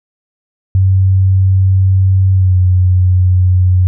sine tone with pitch glide, 95 to 91.45 Hz, F#2 to F#2, +46 to -20 cents, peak -6 dBFS, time 0.75-3.87 s, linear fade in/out 0 ms, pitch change -66 cents, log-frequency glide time 2.33-2.57 s, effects none

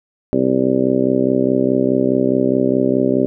harmonic tone, 64.8 Hz, C2, 16 cents flat, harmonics 2 / 3 / 4 / 5 / 6 / 7 / 8 / 9, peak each -27 / -23 / -17 / -22 / -18 / -26 / -25 / -22 dBFS, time 0.33-3.26 s, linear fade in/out 0 ms, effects none

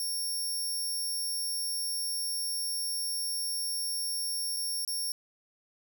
15% pulse tone with dropouts, 5500 Hz, F8, 27 cents flat, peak -25 dBFS, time 0-5.12 s, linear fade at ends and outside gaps 1 ms, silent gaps 4.564-4.568 / 4.85-4.877 s, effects none

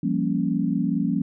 sine chord, G half-diminished seventh, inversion third, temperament equal with one note detuned, 171.52 / 196 / 233.1 / 277.2 Hz, F3 / G3 / Bb3 / Db4, -31 / 0 / 0 / 0 cents, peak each -26 dBFS, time 0.03-1.22 s, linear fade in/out 5 ms, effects none

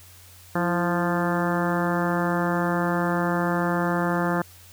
harmonic tone with a mistuned harmonic, 174.61 Hz, F3, in tune, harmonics 1 / 2 / 3 / 4 / 5 / 6 / 7 / 8 / 9 / 10, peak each -25 / -28 / -30 / -31 / -32 / -33 / -33 / -34 / -35 / -35 dBFS, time 0.55-4.42 s, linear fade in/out 5 ms, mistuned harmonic 2, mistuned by -51 cents, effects added 90 Hz sine -50 dBFS peak until 4.72 s + white hiss -50 dBFS RMS until 4.72 s

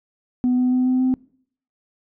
sine tone with pitch steps, 249.5 / 251.5 / 253.6 / 255.6 / 257.7 Hz, B3 / B3 / B3 / C4 / C4, +18 / +32 / +46 / -40 / -26 cents, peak -14 dBFS, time 0.44-1.14 s, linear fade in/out 0 ms, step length 140 ms, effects noise-tail reverb RT60 0.6 s tail -24 dB re dry + tanh soft clip ceiling -13 dBFS

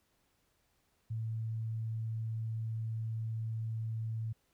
sine tone, 111.9 Hz, A2, 30 cents sharp, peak -34 dBFS, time 1.1-4.33 s, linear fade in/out 10 ms, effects pink hiss -75 dBFS RMS until 4.53 s

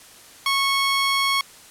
15% pulse tone, 1100 Hz, C#6, 14 cents flat, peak -12 dBFS, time 0.46-1.41 s, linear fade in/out 2 ms, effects white hiss -46 dBFS RMS until 1.7 s + low-pass 11000 Hz 12 dB/octave

